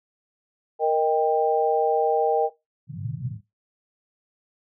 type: chord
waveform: sine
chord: Eb major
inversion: second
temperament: equal with one note detuned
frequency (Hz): 466.2 / 622.3 / 791.3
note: Bb4 / Eb5 / G5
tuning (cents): 0 / 0 / +16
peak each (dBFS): -21 / -25 / -22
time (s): 0.79-2.5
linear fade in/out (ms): 50
type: band-pass noise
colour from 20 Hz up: pink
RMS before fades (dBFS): -32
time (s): 2.87-3.41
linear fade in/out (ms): 50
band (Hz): 110 to 160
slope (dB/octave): 48
effects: noise-tail reverb RT60 0.2 s tail -18 dB re dry